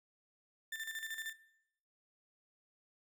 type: tone with tremolo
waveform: 35% pulse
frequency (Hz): 1783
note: A6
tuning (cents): +22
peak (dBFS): -37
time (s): 0.72-1.33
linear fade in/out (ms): 5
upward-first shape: square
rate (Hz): 13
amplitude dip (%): 60
effects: noise-tail reverb RT60 0.8 s tail -20 dB re dry